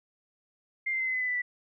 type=tone with pitch steps; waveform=sine; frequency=2100 / 2081 / 2062 / 2043 / 2024 / 2005 / 1986.7 / 1968.4 Hz; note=C7 / C7 / C7 / C7 / B6 / B6 / B6 / B6; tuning=+6 / -10 / -26 / -42 / +42 / +26 / +10 / -6 cents; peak=-27 dBFS; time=0.86-1.42 s; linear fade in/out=10 ms; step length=70 ms; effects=none